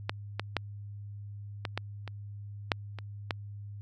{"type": "clicks", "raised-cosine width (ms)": 0.3, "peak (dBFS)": [-13, -15, -11, -16, -15, -24, -8, -25, -13], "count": 9, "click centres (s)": [0.095, 0.396, 0.567, 1.652, 1.776, 2.077, 2.718, 2.987, 3.308], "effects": ["added 102 Hz sine -40 dBFS peak until 3.81 s"]}